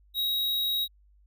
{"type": "tone", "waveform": "square", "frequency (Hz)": 3814, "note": "A#7", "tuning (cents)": 39, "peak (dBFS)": -26, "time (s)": [0.14, 0.88], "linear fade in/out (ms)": 50, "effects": ["added 50 Hz sine -57 dBFS peak until 1.26 s"]}